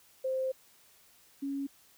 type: tone pair in turn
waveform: sine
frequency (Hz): 523.3 / 277.2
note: C5 / C#4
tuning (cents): 0 / 0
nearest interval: major seventh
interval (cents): 1100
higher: first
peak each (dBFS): -29 / -32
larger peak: first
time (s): 0.24-0.52 / 1.42-1.67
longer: first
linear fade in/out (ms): 10
effects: white hiss -62 dBFS RMS until 1.97 s